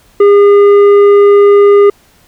sine tone with tanh clipping, 405.8 Hz, G#4, 40 cents flat, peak -3 dBFS, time 0.2-1.9 s, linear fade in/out 5 ms, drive 8 dB, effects pink hiss -47 dBFS RMS until 2.27 s

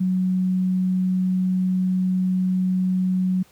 sine tone, 184.9 Hz, F#3, 1 cent flat, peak -18 dBFS, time 0-3.43 s, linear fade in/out 10 ms, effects pink hiss -55 dBFS RMS until 3.51 s + high-pass 60 Hz 12 dB/octave

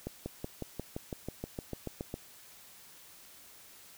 accelerating click train, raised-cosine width 2 ms, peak -23 dBFS, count 14, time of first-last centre 0.07-2.141 s, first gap 190 ms, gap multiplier 0.97, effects white hiss -55 dBFS RMS until 3.97 s

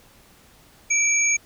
sine tone pair together, 2328 / 6585 Hz, D7 / G#8, -16 / -16 cents, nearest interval octave + tritone, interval 1800 cents, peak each -20 dBFS, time 0.9-1.37 s, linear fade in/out 10 ms, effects pink hiss -53 dBFS RMS until 1.45 s

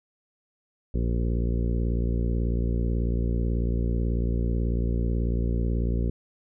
harmonic tone with a mistuned harmonic, 58.2 Hz, A#1, 2 cents flat, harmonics 1 / 2 / 3 / 4 / 5 / 6 / 7 / 8 / 9, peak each -24 / -30 / -33 / -34 / -41 / -38 / -39 / -42 / -46 dBFS, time 0.94-6.1 s, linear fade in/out 5 ms, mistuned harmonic 9, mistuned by +18 cents, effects none

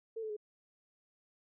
sine tone with pitch steps, 450 / 434.9 / 420.4 Hz, A4 / A4 / G#4, +39 / -20 / +21 cents, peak -37 dBFS, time 0.16-0.367 s, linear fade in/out 10 ms, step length 69 ms, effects none

